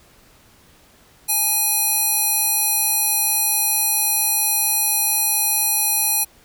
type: tone with band-pass filter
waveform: square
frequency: 830.6 Hz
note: G#5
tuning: in tune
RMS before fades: -19 dBFS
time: 1.28-6.25 s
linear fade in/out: 20 ms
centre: 12000 Hz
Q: 2.4
effects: pink hiss -52 dBFS RMS until 6.44 s